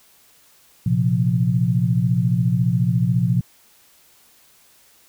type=chord; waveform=sine; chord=Bb suspended second; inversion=none; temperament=equal; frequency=116.54 / 130.81 / 174.61 Hz; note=Bb2 / C3 / F3; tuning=0 / 0 / 0 cents; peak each=-20 dBFS; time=0.86-3.41 s; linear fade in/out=5 ms; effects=white hiss -54 dBFS RMS until 5.08 s